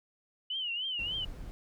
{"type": "tone with vibrato", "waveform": "sine", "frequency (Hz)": 2948, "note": "F#7", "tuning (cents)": -7, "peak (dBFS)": -32, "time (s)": [0.5, 1.25], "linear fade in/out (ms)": 5, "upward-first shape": "triangle", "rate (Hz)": 3.4, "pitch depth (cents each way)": 150}
{"type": "noise", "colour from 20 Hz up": "brown", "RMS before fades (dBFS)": -43, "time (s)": [0.99, 1.51], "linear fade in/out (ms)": 0}
{"effects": []}